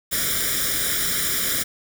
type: noise with comb filter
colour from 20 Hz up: white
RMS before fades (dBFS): -23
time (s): 0.11-1.64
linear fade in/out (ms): 20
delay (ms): 0.56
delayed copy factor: +0.9
effects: none